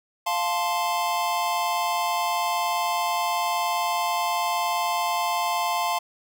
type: chord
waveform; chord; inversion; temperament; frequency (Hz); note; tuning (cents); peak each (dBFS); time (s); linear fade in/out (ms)
square; F major; none; equal with one note detuned; 698.5 / 877.5 / 1046.5; F5 / A5 / C6; 0 / -5 / 0; -28; 0.26-5.99; 10
effects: none